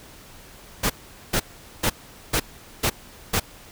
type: noise bursts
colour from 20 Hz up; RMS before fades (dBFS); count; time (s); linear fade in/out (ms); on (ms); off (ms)
pink; -21; 6; 0.83-3.4; 10; 70; 430
effects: pink hiss -46 dBFS RMS until 3.71 s